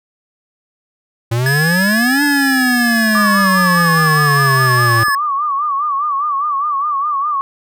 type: exponential two-way sweep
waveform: square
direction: up then down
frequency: 112.8 to 293.7 to 112.8 Hz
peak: -14 dBFS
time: 1.31-5.04 s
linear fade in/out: 10 ms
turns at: 2.23 s
type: tone with pitch glide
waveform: square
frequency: 1700 to 1715.8 Hz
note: G#6 to A6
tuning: +40 to -44 cents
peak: -15 dBFS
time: 1.46-5.15 s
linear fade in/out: 2 ms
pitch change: +16 cents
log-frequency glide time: 1.76-4.38 s
type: tone with vibrato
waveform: sine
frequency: 1153 Hz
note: D6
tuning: 32 cents flat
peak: -14 dBFS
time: 3.15-7.41 s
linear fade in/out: 0 ms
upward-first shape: sine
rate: 4.9 Hz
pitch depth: 100 cents each way
type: click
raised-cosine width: 2 ms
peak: -19 dBFS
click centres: 5.083 s
effects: none